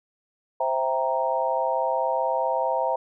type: chord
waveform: sine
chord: C dominant seventh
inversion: none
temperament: equal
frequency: 523.3 / 659.3 / 784 / 932.3 Hz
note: C5 / E5 / G5 / Bb5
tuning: 0 / 0 / 0 / 0 cents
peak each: -27 / -27 / -29 / -26 dBFS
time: 0.6-2.96 s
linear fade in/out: 5 ms
effects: none